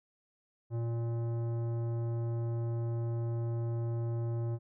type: tone with tanh clipping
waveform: sine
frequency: 116.54 Hz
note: A#2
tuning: in tune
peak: -33 dBFS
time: 0.7-4.59 s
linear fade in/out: 50 ms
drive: 14 dB
effects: none